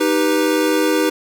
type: chord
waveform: square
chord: Eb augmented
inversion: none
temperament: equal with one note detuned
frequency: 311.1 / 392 / 490.2 Hz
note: Eb4 / G4 / B4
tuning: 0 / 0 / -13 cents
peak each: -18 / -21 / -20 dBFS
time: 0-1.1 s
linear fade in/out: 10 ms
effects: 8-bit